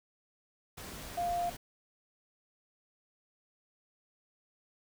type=tone in noise; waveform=sine; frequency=698.5 Hz; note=F5; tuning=in tune; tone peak=-30 dBFS; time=1.17-1.5 s; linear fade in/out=10 ms; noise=pink; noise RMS=-45 dBFS; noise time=0.77-1.57 s; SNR=+12 dB; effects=none